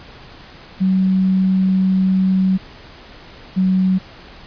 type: tone pair in turn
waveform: sine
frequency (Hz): 188.5 / 187.09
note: F#3 / F#3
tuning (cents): +32 / +19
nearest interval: unison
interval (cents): 13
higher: first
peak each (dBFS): -12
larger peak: neither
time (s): 0.8-2.58 / 3.56-3.99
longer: first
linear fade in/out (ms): 20
effects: pink hiss -40 dBFS RMS until 4.46 s + resampled to 11025 Hz